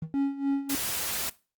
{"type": "tone with exponential decay", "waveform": "triangle", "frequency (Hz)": 158.6, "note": "D#3", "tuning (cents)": 33, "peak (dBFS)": -25, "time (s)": [0.02, 0.15], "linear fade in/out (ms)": 5, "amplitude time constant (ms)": 28}
{"type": "tone with tremolo", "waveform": "triangle", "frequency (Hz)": 277.2, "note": "C#4", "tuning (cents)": 0, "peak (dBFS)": -20, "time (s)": [0.14, 0.75], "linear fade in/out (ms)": 0, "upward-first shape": "sine", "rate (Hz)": 3.4, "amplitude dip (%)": 80}
{"type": "noise", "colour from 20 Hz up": "white", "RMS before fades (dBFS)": -31, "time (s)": [0.69, 1.3], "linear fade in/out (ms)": 10}
{"effects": ["noise-tail reverb RT60 0.3 s tail -17 dB re dry", "Opus 24 kbps"]}